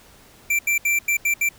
square tone bursts at uneven times, 2349 Hz, D7, in tune, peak -18 dBFS, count 6, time 0.5-0.59 / 0.67-0.78 / 0.85-0.99 / 1.08-1.17 / 1.25-1.34 / 1.41-1.49 s, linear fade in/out 5 ms, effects pink hiss -50 dBFS RMS until 1.58 s

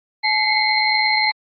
sine tone cluster, 858 / 2053 / 2173 / 4165 Hz, A5 / C7 / C#7 / C8, -44 / -33 / -35 / -9 cents, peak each -21 dBFS, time 0.23-1.32 s, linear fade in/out 20 ms, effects AAC 32 kbps

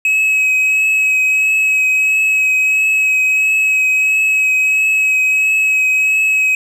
triangle tone with vibrato, 2556 Hz, D#7, 46 cents sharp, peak -9 dBFS, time 0.05-6.55 s, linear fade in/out 2 ms, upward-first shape triangle, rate 1.5 Hz, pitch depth 19 cents each way, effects 8-bit

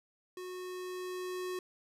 square tone with level ramp, 365.7 Hz, F#4, 20 cents flat, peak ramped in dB -42 to -36 dBFS, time 0.37-1.59 s, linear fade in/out 2 ms, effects resampled to 32000 Hz + 12-bit

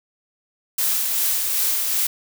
blue noise with tremolo, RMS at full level -20 dBFS, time 0.78-2.07 s, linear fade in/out 5 ms, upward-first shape sine, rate 2.6 Hz, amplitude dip 30%, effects none

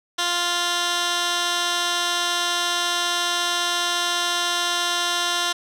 15% pulse tone with band-pass filter, 349.2 Hz, F4, in tune, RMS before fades -23 dBFS, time 0.18-5.53 s, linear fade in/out 10 ms, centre 4000 Hz, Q 0.89, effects none

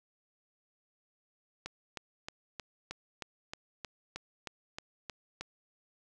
click train, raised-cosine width 0.2 ms, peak -22 dBFS, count 13, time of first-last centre 1.66-5.41 s, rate 3.2 Hz, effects none

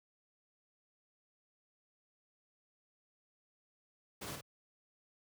pink noise with echo, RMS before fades -44 dBFS, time 4.21-4.36 s, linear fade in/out 10 ms, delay 52 ms, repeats 1, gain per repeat -4 dB, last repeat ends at 4.412 s, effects high-pass 80 Hz 12 dB/octave

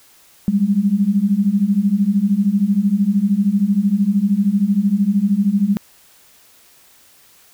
sine beating tone pair, 192.9 / 205.9 Hz, G3 / G#3, -28 / -15 cents, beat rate 13 Hz, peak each -17 / -15 dBFS, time 0.48-5.77 s, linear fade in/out 0 ms, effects white hiss -50 dBFS RMS until 7.53 s

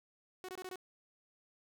sawtooth tone bursts, 370 Hz, F#4, in tune, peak -39 dBFS, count 5, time 0.44-0.757 s, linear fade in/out 0 ms, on 45 ms, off 23 ms, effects none

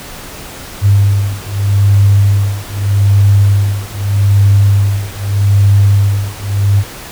sine beating tone pair, 99.8 / 100.61 Hz, G2 / G2, +32 / +46 cents, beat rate 0.81 Hz, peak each -10 dBFS, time 0.81-6.84 s, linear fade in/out 50 ms, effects pink hiss -29 dBFS RMS until 7.11 s

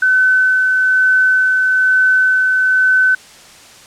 sine tone with tremolo, 1516 Hz, F#6, 42 cents sharp, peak -8 dBFS, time 0.02-3.15 s, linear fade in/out 5 ms, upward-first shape sine, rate 1.1 Hz, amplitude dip 25%, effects white hiss -40 dBFS RMS until 3.86 s + low-pass 8000 Hz 12 dB/octave

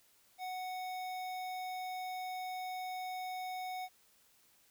square tone with notch filter, 740 Hz, F#5, in tune, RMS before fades -41 dBFS, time 0.38-3.89 s, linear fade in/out 50 ms, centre 8300 Hz, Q 1.3, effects white hiss -68 dBFS RMS until 4.7 s

